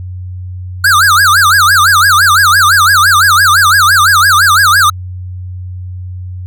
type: tone with vibrato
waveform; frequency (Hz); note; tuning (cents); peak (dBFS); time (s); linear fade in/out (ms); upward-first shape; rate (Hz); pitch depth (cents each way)
square; 1400; F6; +4; -5; 0.84-4.9; 5; sine; 5.9; 300
effects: added 91 Hz sine -20 dBFS peak until 6.46 s